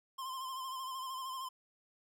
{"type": "tone with vibrato", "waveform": "square", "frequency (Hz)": 1046, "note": "C6", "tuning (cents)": -1, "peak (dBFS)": -40, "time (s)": [0.18, 1.49], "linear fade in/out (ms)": 10, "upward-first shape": "sine", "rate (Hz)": 13, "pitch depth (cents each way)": 46, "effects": []}